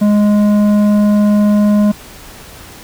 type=tone with tanh clipping; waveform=triangle; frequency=207.7 Hz; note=G#3; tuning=in tune; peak=-9 dBFS; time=0.01-1.92 s; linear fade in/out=10 ms; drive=14 dB; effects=pink hiss -35 dBFS RMS until 2.83 s

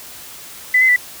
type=tone with pitch steps; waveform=sine; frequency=2002 / 2048 / 1976 Hz; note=B6 / C7 / B6; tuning=+23 / -38 / 0 cents; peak=-9 dBFS; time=0.74-0.962 s; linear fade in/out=5 ms; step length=74 ms; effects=white hiss -36 dBFS RMS until 1.2 s

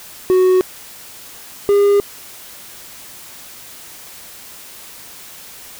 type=tone pair in turn; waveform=triangle; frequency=370 / 404.9 Hz; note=F#4 / G#4; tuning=0 / -44 cents; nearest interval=major second; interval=156 cents; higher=second; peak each=-7 dBFS; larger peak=neither; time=0.3-0.61 / 1.69-2 s; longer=neither; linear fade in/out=0 ms; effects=white hiss -37 dBFS RMS until 5.79 s

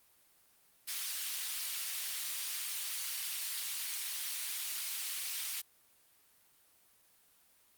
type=high-pass noise; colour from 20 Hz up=pink; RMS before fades=-38 dBFS; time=0.87-5.62 s; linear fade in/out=20 ms; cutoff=3000 Hz; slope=12 dB/octave; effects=white hiss -67 dBFS RMS until 7.77 s + Opus 32 kbps

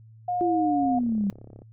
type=tone; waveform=sine; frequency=716 Hz; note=F5; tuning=43 cents sharp; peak=-24 dBFS; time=0.28-0.99 s; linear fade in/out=5 ms
type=linear sweep; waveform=sine; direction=down; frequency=351.1 to 193.3 Hz; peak=-22 dBFS; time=0.41-1.3 s; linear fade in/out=0 ms
type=click train; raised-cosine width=2 ms; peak=-32 dBFS; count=28; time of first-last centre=0.83-1.619 s; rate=34.2 Hz
effects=noise-tail reverb RT60 0.1 s tail -25 dB re dry + added 111 Hz sine -47 dBFS peak until 1.72 s

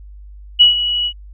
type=tone with ADSR envelope; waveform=sine; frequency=2928 Hz; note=F#7; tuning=19 cents flat; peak=-3 dBFS; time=0.59-1.13 s; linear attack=20 ms; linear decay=130 ms; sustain=-12 dB; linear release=70 ms; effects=added 50 Hz sine -34 dBFS peak until 1.33 s

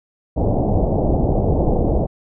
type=low-pass noise; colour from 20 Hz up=pink; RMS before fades=-17 dBFS; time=0.36-2.07 s; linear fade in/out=20 ms; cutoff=770 Hz; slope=48 dB/octave; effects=none

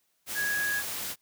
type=tone in noise; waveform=sine; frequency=1661.2 Hz; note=G#6; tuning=in tune; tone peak=-27 dBFS; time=0.34-0.83 s; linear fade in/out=50 ms; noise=white; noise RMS=-35 dBFS; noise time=0.26-1.16 s; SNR=+5 dB; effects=white hiss -73 dBFS RMS until 1.21 s + high-pass 60 Hz 12 dB/octave

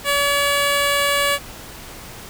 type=tone; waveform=10% pulse; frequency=569 Hz; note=C#5; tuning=45 cents sharp; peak=-8 dBFS; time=0.04-1.39 s; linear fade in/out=50 ms; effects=pink hiss -37 dBFS RMS until 2.29 s

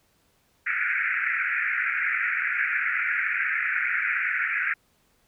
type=band-pass noise; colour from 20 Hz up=pink; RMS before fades=-26 dBFS; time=0.66-4.74 s; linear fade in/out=10 ms; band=1400 to 2400 Hz; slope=96 dB/octave; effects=pink hiss -66 dBFS RMS until 5.27 s

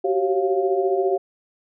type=tone cluster; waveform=sine; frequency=371.9 / 386.5 / 546 / 698 Hz; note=F#4 / G4 / C#5 / F5; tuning=+9 / -24 / -26 / -1 cents; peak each=-26 / -20 / -27 / -25 dBFS; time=0.04-1.18 s; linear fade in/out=10 ms; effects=none

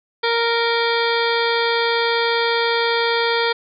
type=harmonic tone with a mistuned harmonic; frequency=465.2 Hz; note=A#4; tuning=4 cents flat; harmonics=1 / 2 / 3 / 4 / 5 / 7 / 8 / 9 / 10; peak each=-20 / -23 / -25 / -26 / -27 / -28 / -29 / -30 / -30 dBFS; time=0.23-3.53 s; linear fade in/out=10 ms; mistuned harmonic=8; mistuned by=-55 cents; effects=none

